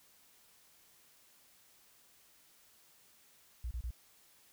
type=tone bursts; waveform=sine; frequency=59.8 Hz; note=A#1; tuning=45 cents sharp; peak=-35 dBFS; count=3; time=3.64-3.908 s; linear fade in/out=5 ms; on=70 ms; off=29 ms; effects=tanh soft clip ceiling -31 dBFS + white hiss -65 dBFS RMS until 4.52 s